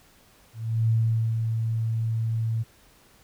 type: tone with ADSR envelope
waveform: sine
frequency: 112.9 Hz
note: A2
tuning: 45 cents sharp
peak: -18 dBFS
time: 0.53-2.64 s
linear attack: 360 ms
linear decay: 470 ms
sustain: -5 dB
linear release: 25 ms
effects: pink hiss -57 dBFS RMS until 3.23 s